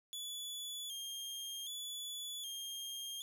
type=tone with vibrato; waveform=sawtooth; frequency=3322 Hz; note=G#7; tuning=in tune; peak=-39 dBFS; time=0.13-3.22 s; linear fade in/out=0 ms; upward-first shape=square; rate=0.65 Hz; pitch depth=57 cents each way; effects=none